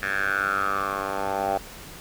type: tone with band-pass filter sweep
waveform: 10% pulse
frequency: 98 Hz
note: G2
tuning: in tune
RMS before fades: -26 dBFS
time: 0.02-1.58 s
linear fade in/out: 10 ms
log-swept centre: 1800 to 760 Hz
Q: 6.9
effects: pink hiss -42 dBFS RMS until 2 s